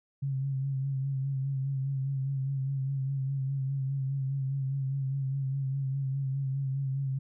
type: tone with vibrato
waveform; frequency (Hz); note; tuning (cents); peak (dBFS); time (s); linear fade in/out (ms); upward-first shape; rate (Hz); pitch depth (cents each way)
sine; 135.6; C#3; -38; -28; 0.22-7.19; 10; sine; 4.9; 40
effects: none